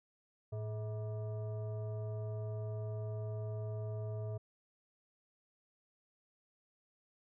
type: tone with frequency modulation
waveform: sine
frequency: 110 Hz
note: A2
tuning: in tune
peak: -37 dBFS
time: 0.52-4.38 s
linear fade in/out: 10 ms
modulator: 535 Hz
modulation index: 0.62
effects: none